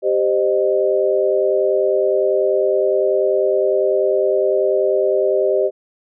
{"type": "chord", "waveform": "sine", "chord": "C minor", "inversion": "second", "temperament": "equal with one note detuned", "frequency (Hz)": [392, 523.3, 613.3], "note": ["G4", "C5", "Eb5"], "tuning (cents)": [0, 0, -25], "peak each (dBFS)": [-17, -19, -18], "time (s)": [0.02, 5.71], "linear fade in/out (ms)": 50, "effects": []}